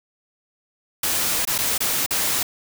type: noise with dropouts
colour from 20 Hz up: white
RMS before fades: -22 dBFS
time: 1.03-2.43 s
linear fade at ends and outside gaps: 5 ms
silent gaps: 1.452-1.473 / 1.581-1.586 / 1.779-1.804 / 2.063-2.107 s
effects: none